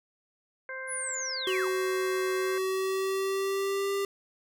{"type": "harmonic tone", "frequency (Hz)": 523.3, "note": "C5", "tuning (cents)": 0, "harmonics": [1, 2, 3, 4], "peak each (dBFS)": [-41, -45, -38, -42], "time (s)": [0.69, 2.58], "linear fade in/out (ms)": 2}
{"type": "linear sweep", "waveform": "sine", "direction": "down", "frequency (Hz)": [10570, 650], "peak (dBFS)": -32, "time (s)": [0.87, 1.69], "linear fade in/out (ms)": 50}
{"type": "tone with pitch glide", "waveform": "square", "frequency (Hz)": [374.3, 396.6], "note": ["F#4", "G4"], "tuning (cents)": [20, 20], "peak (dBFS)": -28, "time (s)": [1.47, 4.05], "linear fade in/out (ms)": 2, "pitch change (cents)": 100, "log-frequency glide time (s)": [2.35, 3.93]}
{"effects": []}